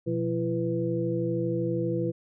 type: tone cluster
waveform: sine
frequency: 123.7 / 176.3 / 337.4 / 494.9 Hz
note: B2 / F3 / E4 / B4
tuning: +3 / +17 / +40 / +4 cents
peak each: -31 / -32 / -29 / -31 dBFS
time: 0.06-2.12 s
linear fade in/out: 20 ms
effects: none